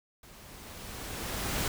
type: noise with level ramp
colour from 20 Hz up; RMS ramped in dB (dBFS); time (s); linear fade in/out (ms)
pink; -53 to -30; 0.23-1.68; 2
effects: none